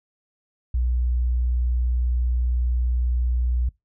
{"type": "tone", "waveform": "sine", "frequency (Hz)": 61, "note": "B1", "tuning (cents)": -21, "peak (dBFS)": -19, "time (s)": [0.74, 3.69], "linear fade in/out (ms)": 5, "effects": ["noise-tail reverb RT60 0.2 s tail -23 dB re dry"]}